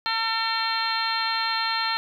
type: harmonic tone with a mistuned harmonic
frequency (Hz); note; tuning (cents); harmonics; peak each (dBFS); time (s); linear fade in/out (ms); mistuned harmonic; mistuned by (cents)
450.8; A4; +42; 2 / 3 / 4 / 5 / 6 / 7 / 8 / 9; -29 / -29 / -31 / -34 / -36 / -36 / -37 / -28; 0.06-1.97; 0; 9; +47
effects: 9-bit